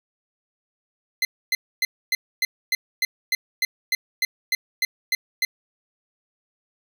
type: tone bursts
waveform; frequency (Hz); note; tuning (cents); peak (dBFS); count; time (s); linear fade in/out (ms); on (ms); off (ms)
25% pulse; 2062; C7; -26; -15; 15; 1.22-5.45; 2; 30; 270
effects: none